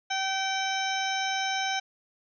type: harmonic tone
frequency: 771 Hz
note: G5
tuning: 29 cents flat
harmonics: 1 / 2 / 3 / 4 / 5 / 7 / 8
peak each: -30 / -33 / -35 / -36 / -37 / -38 / -39 dBFS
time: 0.1-1.8 s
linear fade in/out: 10 ms
effects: none